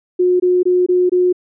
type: tone bursts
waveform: sine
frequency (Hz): 361.3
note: F#4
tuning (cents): -41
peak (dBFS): -10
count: 5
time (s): 0.19-1.328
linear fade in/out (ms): 10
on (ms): 210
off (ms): 22
effects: none